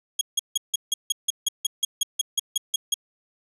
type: tone bursts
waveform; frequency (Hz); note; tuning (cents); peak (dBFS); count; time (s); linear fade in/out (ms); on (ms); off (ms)
20% pulse; 3300; G#7; -12; -14; 16; 0.19-2.942; 5; 22; 160
effects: resampled to 32000 Hz